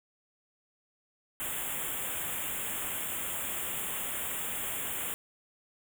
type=band-stop noise; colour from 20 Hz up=white; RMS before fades=-35 dBFS; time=1.4-5.14 s; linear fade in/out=0 ms; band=3500 to 7000 Hz; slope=96 dB/octave; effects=none